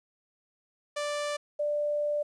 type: tone pair in turn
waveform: sawtooth / sine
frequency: 587.3 / 590.1 Hz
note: D5 / D5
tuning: 0 / +8 cents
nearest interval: unison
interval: 8 cents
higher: second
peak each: -26 / -26 dBFS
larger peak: neither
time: 0.96-1.37 / 1.59-2.23 s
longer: second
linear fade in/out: 10 ms
effects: resampled to 22050 Hz + 11-bit